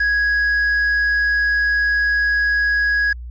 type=tone with quantisation; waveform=triangle; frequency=1661.2 Hz; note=G#6; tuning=in tune; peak=-13 dBFS; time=0-3.13 s; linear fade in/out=5 ms; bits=7; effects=added 60 Hz sine -29 dBFS peak until 3.3 s + resampled to 16000 Hz